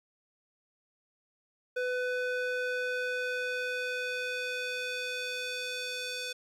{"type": "tone with band-pass filter sweep", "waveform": "square", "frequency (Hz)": 499.8, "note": "B4", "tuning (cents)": 21, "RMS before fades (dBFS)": -34, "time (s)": [1.76, 6.33], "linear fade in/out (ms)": 10, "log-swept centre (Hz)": [1100, 4100], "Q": 1.1, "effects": ["11-bit"]}